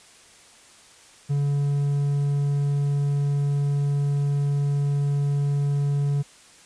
triangle tone, 142.5 Hz, C#3, 48 cents sharp, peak -18 dBFS, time 1.29-6.23 s, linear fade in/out 20 ms, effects white hiss -51 dBFS RMS until 6.65 s + resampled to 22050 Hz

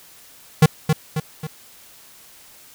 square tone with echo, 155.56 Hz, D#3, in tune, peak -8 dBFS, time 0.62-0.66 s, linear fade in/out 5 ms, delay 270 ms, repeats 3, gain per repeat -6 dB, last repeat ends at 1.47 s, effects white hiss -47 dBFS RMS until 2.74 s

